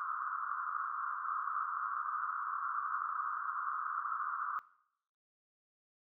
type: band-pass noise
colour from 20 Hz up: pink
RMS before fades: -38 dBFS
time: 0-4.59 s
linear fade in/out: 0 ms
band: 1100 to 1400 Hz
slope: 96 dB/octave
effects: noise-tail reverb RT60 0.7 s tail -19 dB re dry